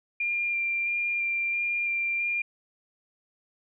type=tone with vibrato; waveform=sine; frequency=2389 Hz; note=D7; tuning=29 cents sharp; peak=-25 dBFS; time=0.2-2.42 s; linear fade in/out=5 ms; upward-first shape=square; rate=1.5 Hz; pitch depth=10 cents each way; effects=none